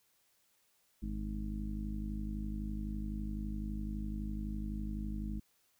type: harmonic tone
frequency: 51.9 Hz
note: G#1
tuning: in tune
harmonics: 1 / 2 / 3 / 4 / 5 / 6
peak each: -38 / -49 / -48 / -41 / -52 / -48 dBFS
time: 1.02-5.4 s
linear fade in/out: 10 ms
effects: white hiss -73 dBFS RMS until 5.79 s